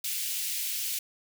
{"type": "high-pass noise", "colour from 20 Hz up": "white", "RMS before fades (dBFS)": -32, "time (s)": [0.04, 0.99], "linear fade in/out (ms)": 5, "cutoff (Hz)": 2300, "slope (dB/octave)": 24, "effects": []}